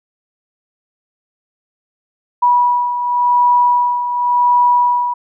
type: beating tone pair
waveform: sine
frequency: 974 / 974.91 Hz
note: B5 / B5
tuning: -24 / -23 cents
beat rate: 0.91 Hz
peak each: -11 / -18 dBFS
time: 2.42-5.14 s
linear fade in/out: 10 ms
effects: none